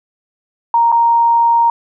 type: tone with dropouts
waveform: sine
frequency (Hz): 932.3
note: A#5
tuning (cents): 0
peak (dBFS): -8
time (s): 0.74-1.7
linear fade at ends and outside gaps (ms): 2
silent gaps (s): 0.918-0.924
effects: none